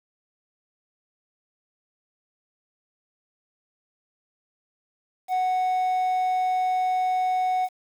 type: tone with quantisation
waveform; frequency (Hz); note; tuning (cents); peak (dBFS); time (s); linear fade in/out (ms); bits
triangle; 740; F#5; 0; -19; 5.28-7.69; 50; 8
effects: none